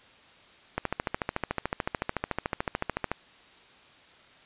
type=click train; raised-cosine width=0.5 ms; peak=-12 dBFS; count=33; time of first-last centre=0.78-3.116 s; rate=13.7 Hz; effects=white hiss -55 dBFS RMS until 4.45 s + resampled to 8000 Hz